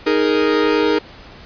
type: chord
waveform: 45% pulse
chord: D# suspended fourth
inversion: none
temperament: equal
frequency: 311.1 / 415.3 / 466.2 Hz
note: D#4 / G#4 / A#4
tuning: 0 / 0 / 0 cents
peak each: -18 dBFS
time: 0.06-0.99 s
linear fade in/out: 10 ms
effects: pink hiss -40 dBFS RMS until 1.45 s + resampled to 11025 Hz